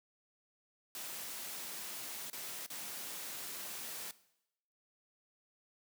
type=noise with dropouts; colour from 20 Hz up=white; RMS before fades=-44 dBFS; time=0.95-4.11 s; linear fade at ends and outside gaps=1 ms; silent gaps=2.3-2.33 / 2.663-2.702 s; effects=noise-tail reverb RT60 0.8 s tail -18 dB re dry + high-pass 150 Hz 12 dB/octave